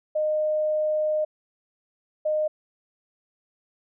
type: tone pair in turn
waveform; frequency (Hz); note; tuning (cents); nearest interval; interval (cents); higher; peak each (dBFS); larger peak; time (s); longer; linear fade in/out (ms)
sine; 614 / 614; D#5 / D#5; -23 / -23; unison; 0; neither; -21 / -21; neither; 0.15-1.25 / 2.25-2.48; first; 10
effects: none